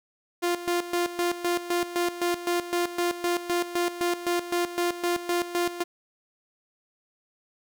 sawtooth tone with tremolo, 349.2 Hz, F4, in tune, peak -19 dBFS, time 0.42-5.84 s, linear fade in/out 20 ms, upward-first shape square, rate 3.9 Hz, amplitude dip 75%, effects none

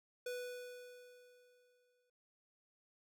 square tone with exponential decay, 493.9 Hz, B4, in tune, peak -40 dBFS, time 0.26-2.1 s, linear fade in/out 5 ms, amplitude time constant 400 ms, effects none

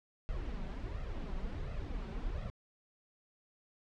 brown noise with flanger, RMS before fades -39 dBFS, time 0.29-2.5 s, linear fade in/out 0 ms, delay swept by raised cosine 1.5 to 5.3 ms, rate 1.4 Hz, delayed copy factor +0.7, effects low-pass 4000 Hz 12 dB/octave

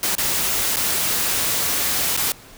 white noise with dropouts, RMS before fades -21 dBFS, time 0.03-2.32 s, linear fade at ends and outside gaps 1 ms, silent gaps 0.152-0.182 / 0.76-0.768 / 2.166-2.174 s, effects pink hiss -44 dBFS RMS until 2.57 s

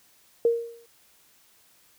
sine tone with exponential decay, 466.2 Hz, A#4, in tune, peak -15 dBFS, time 0.45-0.86 s, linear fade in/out 2 ms, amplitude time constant 89 ms, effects white hiss -60 dBFS RMS until 1.98 s

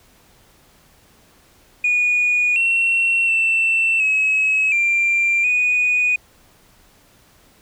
sine tone with pitch steps, 2455 / 2719 / 2680 / 2565 / 2374 / 2473 Hz, D#7 / F7 / E7 / E7 / D7 / D#7, -24 / -47 / +28 / -48 / +18 / -11 cents, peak -13 dBFS, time 1.84-6.16 s, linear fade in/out 5 ms, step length 720 ms, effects tanh soft clip ceiling -11 dBFS + pink hiss -53 dBFS RMS until 7.61 s

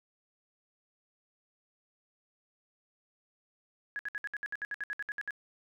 sine tone bursts, 1673 Hz, G#6, 12 cents sharp, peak -33 dBFS, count 15, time 3.96-5.307 s, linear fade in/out 0 ms, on 31 ms, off 63 ms, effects none

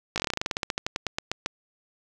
slowing click train, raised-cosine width 0.2 ms, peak -9 dBFS, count 22, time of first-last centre 0.16-1.461 s, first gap 18 ms, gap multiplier 1.11, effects none

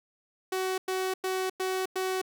sawtooth tone bursts, 375.2 Hz, F#4, 24 cents sharp, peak -24 dBFS, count 5, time 0.52-2.216 s, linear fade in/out 5 ms, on 260 ms, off 99 ms, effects none

